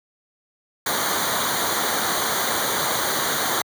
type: noise with comb filter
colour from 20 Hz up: pink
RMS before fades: -23 dBFS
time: 0.86-3.62 s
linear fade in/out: 5 ms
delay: 0.38 ms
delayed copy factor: -0.85
effects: high-pass 100 Hz 12 dB/octave